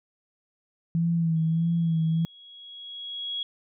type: tone with vibrato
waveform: sine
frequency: 164.81 Hz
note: E3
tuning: in tune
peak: -21 dBFS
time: 0.95-2.25 s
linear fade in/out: 0 ms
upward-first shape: sine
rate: 1.6 Hz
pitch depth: 43 cents each way
type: tone with exponential growth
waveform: sine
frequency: 3322 Hz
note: G#7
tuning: in tune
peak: -27 dBFS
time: 1.36-3.43 s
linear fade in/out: 2 ms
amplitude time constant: 450 ms
effects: none